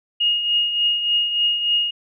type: tone with tremolo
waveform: sine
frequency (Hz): 2861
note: F7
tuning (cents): +41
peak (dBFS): -14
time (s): 0.2-1.91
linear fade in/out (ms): 10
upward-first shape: triangle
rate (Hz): 3.4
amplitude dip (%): 60
effects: none